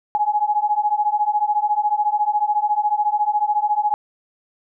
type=beating tone pair; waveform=sine; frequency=830.6 / 844.6 Hz; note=G#5 / G#5; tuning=0 / +29 cents; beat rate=14 Hz; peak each=-20 / -19 dBFS; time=0.15-3.94 s; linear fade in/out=0 ms; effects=none